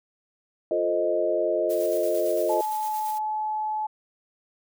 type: chord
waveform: sine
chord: F dominant seventh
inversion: none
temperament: equal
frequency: 349.2 / 440 / 523.3 / 622.3 Hz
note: F4 / A4 / C5 / Eb5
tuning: 0 / 0 / 0 / 0 cents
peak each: -28 / -29 / -29 / -24 dBFS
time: 0.71-2.61 s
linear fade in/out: 2 ms
type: noise with tremolo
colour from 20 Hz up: blue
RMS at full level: -39 dBFS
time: 1.69-3.19 s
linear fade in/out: 20 ms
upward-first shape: square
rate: 8.8 Hz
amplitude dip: 35%
type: tone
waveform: sine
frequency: 859 Hz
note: A5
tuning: 42 cents flat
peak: -25 dBFS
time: 2.49-3.87 s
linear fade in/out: 10 ms
effects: none